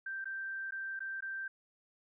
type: tone with dropouts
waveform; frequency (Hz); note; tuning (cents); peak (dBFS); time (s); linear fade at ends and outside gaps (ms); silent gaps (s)
sine; 1568; G6; 0; -37; 0.06-1.48; 5; 0.244-0.255 / 0.709-0.721 / 0.993-1.004 / 1.207-1.223
effects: none